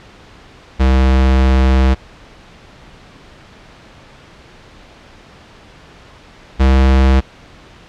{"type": "tone pair in turn", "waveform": "square", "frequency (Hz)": [65.41, 66.06], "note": ["C2", "C2"], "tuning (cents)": [0, 17], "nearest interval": "unison", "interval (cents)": 17, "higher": "second", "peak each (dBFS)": [-9, -8], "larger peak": "second", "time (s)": [[0.79, 1.95], [6.59, 7.21]], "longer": "first", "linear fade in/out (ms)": 20, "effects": ["pink hiss -41 dBFS RMS until 7.88 s", "low-pass 4000 Hz 12 dB/octave"]}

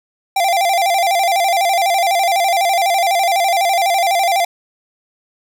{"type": "tone with vibrato", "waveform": "square", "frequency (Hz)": 734, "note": "F#5", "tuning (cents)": -14, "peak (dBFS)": -13, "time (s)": [0.36, 4.45], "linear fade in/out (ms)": 5, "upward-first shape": "square", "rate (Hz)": 12, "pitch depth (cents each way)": 110, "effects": []}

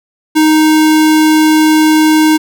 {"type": "tone", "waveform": "square", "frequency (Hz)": 311.1, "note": "D#4", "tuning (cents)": 0, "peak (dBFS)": -6, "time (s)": [0.35, 2.38], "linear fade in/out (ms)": 20, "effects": []}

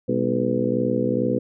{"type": "harmonic tone with a mistuned harmonic", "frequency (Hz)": 62.3, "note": "B1", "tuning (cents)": 16, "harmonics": [2, 3, 4, 5, 6, 7, 8], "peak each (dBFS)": [-29, -27, -25, -28, -29, -28, -25], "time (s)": [0.08, 1.39], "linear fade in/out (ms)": 10, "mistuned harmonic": 3, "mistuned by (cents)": 140, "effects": []}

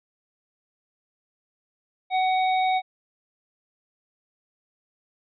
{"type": "harmonic tone", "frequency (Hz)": 748, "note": "F#5", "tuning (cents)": 19, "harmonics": [1, 3, 5], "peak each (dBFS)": [-20, -30, -34], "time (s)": [2.1, 2.82], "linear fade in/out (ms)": 50, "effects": []}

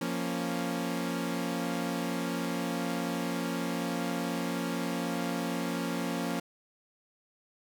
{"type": "chord", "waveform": "sawtooth", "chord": "Bb minor", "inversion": "second", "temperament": "equal", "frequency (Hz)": [174.61, 233.1, 277.2], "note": ["F3", "Bb3", "Db4"], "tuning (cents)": [0, 0, 0], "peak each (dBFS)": -31, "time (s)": [0.01, 6.4], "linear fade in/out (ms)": 5, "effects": []}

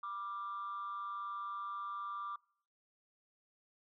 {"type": "tone with amplitude modulation", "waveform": "sine", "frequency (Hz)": 1180, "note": "D6", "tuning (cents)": 8, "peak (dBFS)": -35, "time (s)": [0.03, 2.36], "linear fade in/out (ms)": 5, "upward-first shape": "sine", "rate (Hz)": 201, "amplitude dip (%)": 70, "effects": ["noise-tail reverb RT60 0.6 s tail -26 dB re dry", "tanh soft clip ceiling -34 dBFS"]}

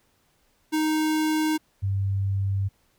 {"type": "tone pair in turn", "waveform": ["square", "sine"], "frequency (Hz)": [311.1, 97.99], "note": ["D#4", "G2"], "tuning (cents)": [0, 0], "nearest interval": "octave + minor sixth", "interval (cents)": 2000, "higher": "first", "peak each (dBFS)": -22, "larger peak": "neither", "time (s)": [[0.72, 1.58], [1.82, 2.69]], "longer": "second", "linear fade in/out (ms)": 20, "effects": ["pink hiss -66 dBFS RMS until 2.98 s"]}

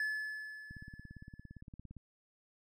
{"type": "tone with exponential decay", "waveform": "triangle", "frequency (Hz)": 1723, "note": "A6", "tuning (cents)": -37, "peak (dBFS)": -30, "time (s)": [0, 1.61], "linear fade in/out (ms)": 2, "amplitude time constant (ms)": 350}
{"type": "click train", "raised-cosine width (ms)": 5, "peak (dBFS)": -37, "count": 23, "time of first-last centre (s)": [0.71, 1.967], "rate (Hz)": 17.5}
{"effects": []}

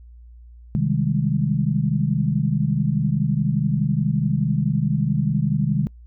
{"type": "chord", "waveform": "sine", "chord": "Ab major seventh", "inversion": "first", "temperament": "equal", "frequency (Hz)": [130.81, 155.56, 196, 207.7], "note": ["C3", "Eb3", "G3", "Ab3"], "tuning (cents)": [0, 0, 0, 0], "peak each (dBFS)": [-23, -21, -26, -25], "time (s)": [0.75, 5.87], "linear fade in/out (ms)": 0, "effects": ["noise-tail reverb RT60 0.1 s tail -25 dB re dry", "added 59 Hz sine -41 dBFS peak until 6.06 s"]}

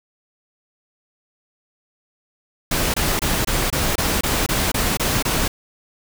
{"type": "noise bursts", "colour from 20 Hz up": "pink", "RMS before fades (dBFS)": -20, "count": 11, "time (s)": [2.71, 5.48], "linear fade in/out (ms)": 5, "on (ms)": 230, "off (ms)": 24, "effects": []}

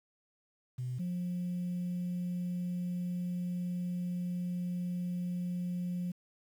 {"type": "tone pair in turn", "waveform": "sine", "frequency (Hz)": [125.8, 177.91], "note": ["B2", "F3"], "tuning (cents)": [32, 32], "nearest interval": "tritone", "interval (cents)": 600, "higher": "second", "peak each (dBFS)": [-33, -31], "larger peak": "second", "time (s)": [[0.78, 0.99], [0.99, 6.12]], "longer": "second", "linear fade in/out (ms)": 10, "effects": ["tanh soft clip ceiling -30 dBFS", "10-bit"]}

